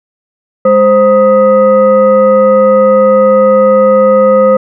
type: tone with frequency modulation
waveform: sine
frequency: 523.3 Hz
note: C5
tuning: in tune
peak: -3 dBFS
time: 0.65-4.57 s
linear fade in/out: 5 ms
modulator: 729 Hz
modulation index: 0.65
effects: none